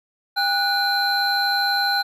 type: tone cluster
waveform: triangle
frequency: 800 / 1473 / 4094 Hz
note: G5 / F#6 / C8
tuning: +35 / -8 / -38 cents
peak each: -21 dBFS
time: 0.36-2.03 s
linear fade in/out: 20 ms
effects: none